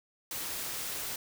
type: noise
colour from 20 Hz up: white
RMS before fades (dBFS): -37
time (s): 0.31-1.16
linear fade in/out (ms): 2
effects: none